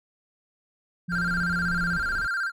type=tone with pitch glide; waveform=sine; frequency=174.61 to 172.9 Hz; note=F3 to F3; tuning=0 to -17 cents; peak=-28 dBFS; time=1.08-1.98 s; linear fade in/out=10 ms; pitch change=-17 cents; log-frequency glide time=1.77-1.85 s
type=tone with vibrato; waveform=triangle; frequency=1480 Hz; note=F#6; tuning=in tune; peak=-23 dBFS; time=1.09-2.52 s; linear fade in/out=50 ms; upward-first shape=square; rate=16 Hz; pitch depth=100 cents each way
type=noise; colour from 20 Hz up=brown; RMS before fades=-37 dBFS; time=1.11-2.27 s; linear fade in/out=10 ms
effects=none